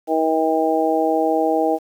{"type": "harmonic tone", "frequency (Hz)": 159.6, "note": "D#3", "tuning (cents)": 44, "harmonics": [2, 3, 4, 5], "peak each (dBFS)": [-21, -21, -21, -21], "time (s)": [0.07, 1.79], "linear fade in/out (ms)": 50, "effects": ["8-bit"]}